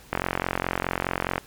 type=click train; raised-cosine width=0.5 ms; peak=-8 dBFS; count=57; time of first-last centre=0.13-1.38 s; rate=44.8 Hz; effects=pink hiss -50 dBFS RMS until 1.46 s + MP3 96 kbps